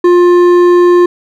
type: tone with hard clipping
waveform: sine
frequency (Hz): 352.8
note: F4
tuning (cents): +18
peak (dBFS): -5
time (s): 0.04-1.06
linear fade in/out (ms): 5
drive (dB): 8
effects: none